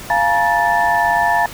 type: tone cluster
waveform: sine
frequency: 695 / 850 / 948 / 1762 Hz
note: F5 / G#5 / A#5 / A6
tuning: -9 / +40 / +29 / +2 cents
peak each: -18 dBFS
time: 0.1-1.46 s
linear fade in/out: 2 ms
effects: pink hiss -33 dBFS RMS until 1.53 s